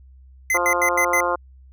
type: tone bursts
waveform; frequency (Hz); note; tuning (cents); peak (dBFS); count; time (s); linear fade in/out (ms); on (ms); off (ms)
square; 2051; C7; -35; -18; 5; 0.5-1.205; 2; 73; 85
type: harmonic tone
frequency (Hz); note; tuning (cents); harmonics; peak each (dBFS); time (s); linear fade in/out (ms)
175.4; F3; +8; 2 / 3 / 4 / 5 / 6 / 7 / 8; -29 / -24 / -28 / -28 / -24 / -28 / -29; 0.54-1.36; 10
effects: added 65 Hz sine -44 dBFS peak until 1.72 s